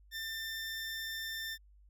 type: tone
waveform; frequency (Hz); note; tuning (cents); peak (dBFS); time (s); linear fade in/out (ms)
20% pulse; 1791; A6; +30; -33; 0.11-1.58; 50
effects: added 50 Hz sine -58 dBFS peak until 1.89 s